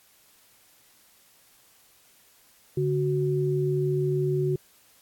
sine tone pair together, 143.56 / 370 Hz, D3 / F#4, -39 / 0 cents, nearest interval octave + major third, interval 1639 cents, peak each -25 dBFS, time 2.77-4.56 s, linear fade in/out 5 ms, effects white hiss -59 dBFS RMS until 5.01 s + AAC 64 kbps

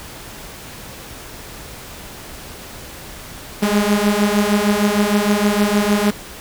sawtooth beating tone pair, 203.5 / 210 Hz, G#3 / G#3, -35 / +19 cents, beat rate 6.5 Hz, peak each -13 dBFS, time 3.62-6.11 s, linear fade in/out 10 ms, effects pink hiss -35 dBFS RMS until 6.4 s

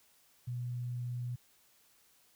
sine tone, 122.5 Hz, B2, 14 cents flat, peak -35 dBFS, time 0.47-1.36 s, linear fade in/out 10 ms, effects white hiss -67 dBFS RMS until 2.35 s

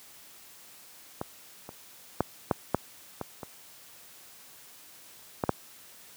clicks, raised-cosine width 1 ms, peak -17 / -26 / -9 / -8 / -8 / -18 / -23 / -12 / -8 dBFS, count 9, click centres 1.214 / 1.691 / 2.206 / 2.512 / 2.746 / 3.213 / 3.432 / 5.438 / 5.493 s, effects white hiss -52 dBFS RMS until 6.16 s + high-pass 80 Hz 12 dB/octave

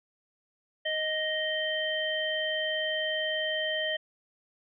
harmonic tone, 623 Hz, D#5, 2 cents sharp, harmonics 1 / 3 / 5, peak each -32 / -32 / -32 dBFS, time 0.85-3.97 s, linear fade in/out 10 ms, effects none

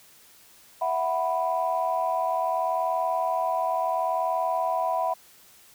sine chord, E suspended second, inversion none, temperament equal, 659.3 / 740 / 987.8 Hz, E5 / F#5 / B5, 0 / 0 / 0 cents, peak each -27 dBFS, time 0.81-5.14 s, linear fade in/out 10 ms, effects tanh soft clip ceiling -14 dBFS + white hiss -54 dBFS RMS until 5.74 s

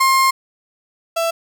35% pulse tone pair in turn, 1063 / 665.4 Hz, C6 / E5, +27 / +16 cents, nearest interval minor sixth, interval 811 cents, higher first, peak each -10 / -15 dBFS, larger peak first, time 0-0.31 / 1.16-1.31 s, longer first, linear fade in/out 10 ms, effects none

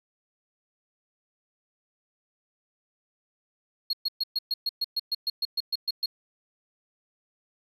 triangle tone bursts, 4299 Hz, C8, 46 cents sharp, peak -23 dBFS, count 15, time 3.9-6.06 s, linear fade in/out 5 ms, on 32 ms, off 120 ms, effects none

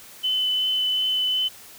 sine tone with vibrato, 3024 Hz, F#7, 37 cents sharp, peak -20 dBFS, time 0.23-1.49 s, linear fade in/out 20 ms, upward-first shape triangle, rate 2.7 Hz, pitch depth 9 cents each way, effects white hiss -45 dBFS RMS until 1.78 s

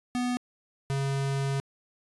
square tone pair in turn, 246.9 / 137.45 Hz, B3 / C#3, 0 / -14 cents, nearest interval minor seventh, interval 1014 cents, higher first, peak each -27 dBFS, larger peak neither, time 0.15-0.37 / 0.9-1.6 s, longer second, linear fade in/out 0 ms, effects resampled to 24000 Hz

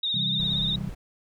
sine tone with vibrato, 3700 Hz, A#7, 14 cents flat, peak -24 dBFS, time 0.03-0.76 s, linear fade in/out 5 ms, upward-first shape sine, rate 17 Hz, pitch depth 55 cents each way
sine chord, C major, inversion none, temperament equal, 130.81 / 164.81 / 196 Hz, C3 / E3 / G3, 0 / 0 / 0 cents, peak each -33 dBFS, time 0.14-0.9 s, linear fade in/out 5 ms
brown noise, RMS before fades -38 dBFS, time 0.39-0.95 s, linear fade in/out 10 ms
effects none

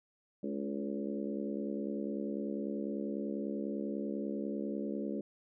harmonic tone with a mistuned harmonic, 70.1 Hz, C#2, 20 cents sharp, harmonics 3 / 4 / 5 / 6 / 7 / 8, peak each -38 / -40 / -42 / -44 / -45 / -46 dBFS, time 0.43-5.21 s, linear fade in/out 5 ms, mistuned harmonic 5, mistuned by -31 cents, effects none

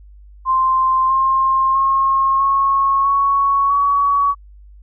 sine tone with pitch steps, 1046.5 / 1062.3 / 1078.4 / 1094.7 / 1111.3 / 1128.1 Hz, C6 / C6 / C#6 / C#6 / C#6 / C#6, 0 / +26 / -48 / -22 / +4 / +30 cents, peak -12 dBFS, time 0.45-4.35 s, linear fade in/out 50 ms, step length 650 ms, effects added 50 Hz sine -39 dBFS peak until 4.82 s

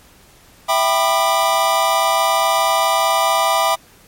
square chord, E minor seventh, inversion none, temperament equal with one note detuned, 659.3 / 784 / 987.8 / 1204.2 Hz, E5 / G5 / B5 / D6, 0 / 0 / 0 / +43 cents, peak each -20 dBFS, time 0.68-3.76 s, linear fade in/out 20 ms, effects pink hiss -48 dBFS RMS until 4.07 s + MP3 64 kbps

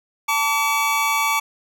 square tone cluster, 890 / 1150 / 2274 Hz, A5 / D6 / C#7, +20 / -37 / +44 cents, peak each -23 dBFS, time 0.28-1.4 s, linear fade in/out 10 ms, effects none

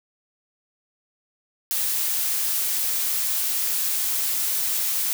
blue noise, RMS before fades -24 dBFS, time 1.71-5.13 s, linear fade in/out 0 ms, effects none

